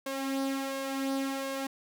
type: tone with flanger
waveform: sawtooth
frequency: 270.8 Hz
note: C#4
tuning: 40 cents flat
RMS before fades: -33 dBFS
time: 0.06-1.67 s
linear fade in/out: 5 ms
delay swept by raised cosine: 1.8 to 3.5 ms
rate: 1.4 Hz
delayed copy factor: +0.5
effects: none